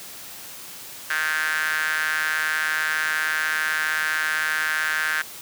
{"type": "tone with high-pass filter", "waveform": "sawtooth", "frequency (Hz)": 155.56, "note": "D#3", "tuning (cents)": 0, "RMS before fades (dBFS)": -24, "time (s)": [1.1, 5.22], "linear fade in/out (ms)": 5, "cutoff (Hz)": 1600, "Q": 7.2, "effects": ["white hiss -39 dBFS RMS until 5.41 s", "high-pass 80 Hz 12 dB/octave"]}